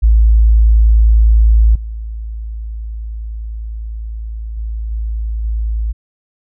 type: tone with level steps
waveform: sine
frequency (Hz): 54.9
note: A1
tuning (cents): -3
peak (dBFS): -5 / -21 / -18 / -16 / -14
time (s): 0.02-5.93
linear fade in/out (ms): 20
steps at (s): 1.75 / 4.57 / 4.91 / 5.44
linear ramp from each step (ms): 5
effects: none